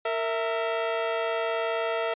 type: tone pair together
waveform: sawtooth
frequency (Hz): 459.2 / 659.3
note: A#4 / E5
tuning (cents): -26 / 0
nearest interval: tritone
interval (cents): 626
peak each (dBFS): -25 / -24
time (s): 0.05-2.14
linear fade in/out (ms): 5
effects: resampled to 8000 Hz